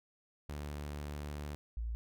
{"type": "tone pair in turn", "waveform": ["sawtooth", "sine"], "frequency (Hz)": [73.42, 56.86], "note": ["D2", "A#1"], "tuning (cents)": [0, -42], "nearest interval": "major third", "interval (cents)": 442, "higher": "first", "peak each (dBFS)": [-36, -35], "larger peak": "second", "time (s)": [[0.49, 1.55], [1.77, 1.95]], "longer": "first", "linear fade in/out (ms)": 0, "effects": []}